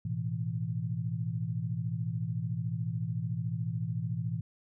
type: chord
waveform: sine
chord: A suspended second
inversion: none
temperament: just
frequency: 110 / 123.75 / 165 Hz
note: A2 / B2 / E3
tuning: 0 / +4 / +2 cents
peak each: -35 / -35 / -35 dBFS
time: 0.05-4.41 s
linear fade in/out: 5 ms
effects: none